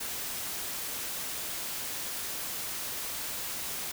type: noise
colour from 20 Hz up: white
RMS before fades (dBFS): -36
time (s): 0-3.92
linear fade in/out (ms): 10
effects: none